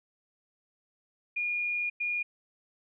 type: tone bursts at uneven times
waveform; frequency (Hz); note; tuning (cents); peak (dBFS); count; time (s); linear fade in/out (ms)
sine; 2431; D#7; -41; -28; 2; 1.36-1.9 / 2-2.23; 10
effects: none